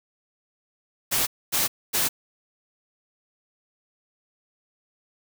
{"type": "noise bursts", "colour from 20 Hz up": "white", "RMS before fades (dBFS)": -23, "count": 3, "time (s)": [1.11, 2.09], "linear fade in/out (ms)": 20, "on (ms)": 160, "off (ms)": 250, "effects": []}